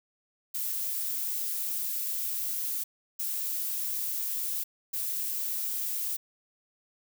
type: noise bursts at uneven times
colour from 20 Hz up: violet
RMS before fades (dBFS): -32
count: 3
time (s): 0.54-2.84 / 3.19-4.64 / 4.93-6.17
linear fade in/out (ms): 10
effects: none